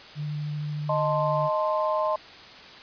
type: tone with vibrato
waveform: sine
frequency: 149.2 Hz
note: D3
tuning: 28 cents sharp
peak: -28 dBFS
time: 0.15-1.5 s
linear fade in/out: 50 ms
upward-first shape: sine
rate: 13 Hz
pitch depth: 10 cents each way
type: chord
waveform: sine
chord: A diminished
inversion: second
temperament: equal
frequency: 622.3 / 880 / 1046.5 Hz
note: Eb5 / A5 / C6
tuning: 0 / 0 / 0 cents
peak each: -25 / -30 / -27 dBFS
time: 0.89-2.16 s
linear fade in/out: 5 ms
effects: white hiss -45 dBFS RMS until 2.82 s + resampled to 11025 Hz